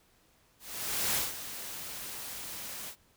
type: noise with ADSR envelope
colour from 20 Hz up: white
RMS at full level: -29 dBFS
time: 0.59-2.96 s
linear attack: 560 ms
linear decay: 170 ms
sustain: -12 dB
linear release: 79 ms
effects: pink hiss -66 dBFS RMS until 3.16 s